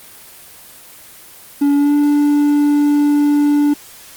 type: tone with pitch glide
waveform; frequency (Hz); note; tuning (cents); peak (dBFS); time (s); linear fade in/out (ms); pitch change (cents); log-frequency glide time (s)
triangle; 285.2 to 291.7; C#4 to D4; +49 to -12; -8; 1.61-3.74; 10; +39; 1.75-1.95
effects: white hiss -39 dBFS RMS until 4.16 s + Opus 24 kbps